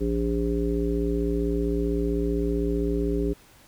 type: harmonic tone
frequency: 57.8 Hz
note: A#1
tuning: 14 cents flat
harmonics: 1 / 3 / 5 / 7 / 9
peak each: -27 / -31 / -28 / -27 / -39 dBFS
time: 0-3.34 s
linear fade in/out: 20 ms
effects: pink hiss -54 dBFS RMS until 3.67 s